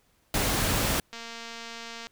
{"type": "noise", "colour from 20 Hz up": "pink", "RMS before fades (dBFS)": -26, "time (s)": [0.34, 1], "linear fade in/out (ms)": 2}
{"type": "click train", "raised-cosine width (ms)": 0.2, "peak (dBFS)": -23, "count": 218, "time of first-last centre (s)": [1.13, 2.069], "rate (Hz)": 231}
{"effects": ["pink hiss -67 dBFS RMS until 2.11 s"]}